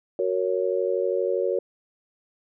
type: chord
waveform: sine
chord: F# major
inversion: none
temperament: just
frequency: 370 / 462.5 / 555 Hz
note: F#4 / A#4 / C#5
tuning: 0 / -14 / +2 cents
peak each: -26 dBFS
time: 0.19-1.59 s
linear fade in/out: 2 ms
effects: none